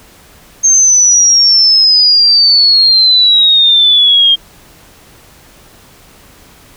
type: exponential sweep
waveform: sine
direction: down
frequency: 6410 to 3199 Hz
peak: -4 dBFS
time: 0.63-4.36 s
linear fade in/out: 20 ms
effects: pink hiss -41 dBFS RMS until 6.76 s